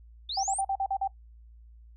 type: linear sweep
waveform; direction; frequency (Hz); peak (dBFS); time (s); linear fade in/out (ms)
sine; up; 3458 to 9397; -31; 0.29-0.61; 5
type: tone bursts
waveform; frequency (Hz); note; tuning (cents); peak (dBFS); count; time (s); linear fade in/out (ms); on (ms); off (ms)
sine; 780; G5; -9; -25; 7; 0.37-1.076; 5; 64; 43
effects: noise-tail reverb RT60 0.1 s tail -18 dB re dry + added 57 Hz sine -49 dBFS peak until 1.96 s